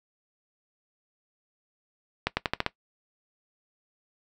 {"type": "accelerating click train", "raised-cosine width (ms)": 0.3, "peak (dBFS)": -8, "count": 6, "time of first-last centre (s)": [2.27, 2.664], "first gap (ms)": 100, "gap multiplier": 0.88, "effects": ["noise-tail reverb RT60 0.1 s tail -18 dB re dry"]}